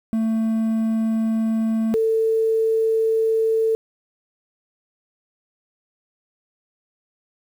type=tone pair in turn; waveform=triangle / sine; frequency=222.8 / 445.6 Hz; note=A3 / A4; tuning=+22 / +22 cents; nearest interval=octave; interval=1200 cents; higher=second; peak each=-16 dBFS; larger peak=neither; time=0.13-1.94 / 1.94-3.75 s; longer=neither; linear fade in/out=0 ms; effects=8-bit